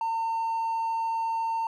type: tone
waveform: triangle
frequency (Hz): 907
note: A#5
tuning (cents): -48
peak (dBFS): -23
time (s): 0.01-1.67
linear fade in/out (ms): 2
effects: tanh soft clip ceiling -20 dBFS